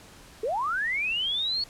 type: linear sweep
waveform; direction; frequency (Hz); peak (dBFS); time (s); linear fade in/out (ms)
sine; up; 403.2 to 4435; -25; 0.43-1.64; 5
effects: pink hiss -50 dBFS RMS until 1.69 s + low-pass 11000 Hz 12 dB/octave